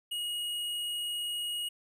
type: tone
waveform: square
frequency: 2887 Hz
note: F#7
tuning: 43 cents flat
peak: -33 dBFS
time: 0.11-1.69 s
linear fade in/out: 10 ms
effects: none